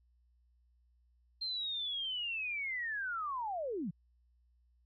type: linear sweep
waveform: sine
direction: down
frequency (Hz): 4186 to 145.2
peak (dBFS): -35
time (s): 1.41-3.91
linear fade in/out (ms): 10
effects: added 60 Hz sine -67 dBFS peak until 4.85 s